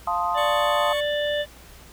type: chord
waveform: sine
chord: F dominant seventh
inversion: none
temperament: equal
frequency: 698.5 / 880 / 1046.5 / 1244.5 Hz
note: F5 / A5 / C6 / Eb6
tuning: 0 / 0 / 0 / 0 cents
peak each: -27 dBFS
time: 0.07-0.93 s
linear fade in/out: 5 ms
type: harmonic tone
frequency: 589 Hz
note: D5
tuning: 5 cents sharp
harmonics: 1 / 3 / 5 / 6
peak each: -23 / -30 / -33 / -33 dBFS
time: 0.34-1.46 s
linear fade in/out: 50 ms
type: tone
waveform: 20% pulse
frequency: 1108.7 Hz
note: C#6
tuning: in tune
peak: -27 dBFS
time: 0.37-1.01 s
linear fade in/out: 10 ms
effects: added 60 Hz sine -48 dBFS peak until 1.92 s + pink hiss -48 dBFS RMS until 1.92 s